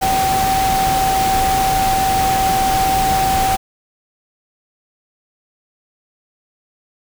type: tone in noise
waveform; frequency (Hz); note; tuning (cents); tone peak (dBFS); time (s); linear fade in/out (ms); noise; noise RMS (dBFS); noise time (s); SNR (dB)
sine; 768; G5; -36; -14; 0.01-3.57; 20; pink; -21; 0.01-3.57; +4
effects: none